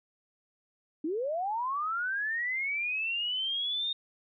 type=linear sweep; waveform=sine; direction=up; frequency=290 to 3695 Hz; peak=-29 dBFS; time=1.04-3.93 s; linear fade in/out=5 ms; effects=none